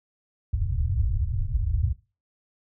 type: low-pass noise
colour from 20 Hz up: white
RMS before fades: -25 dBFS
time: 0.53-1.93 s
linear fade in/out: 5 ms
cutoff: 110 Hz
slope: 48 dB/octave
effects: noise-tail reverb RT60 0.3 s tail -17 dB re dry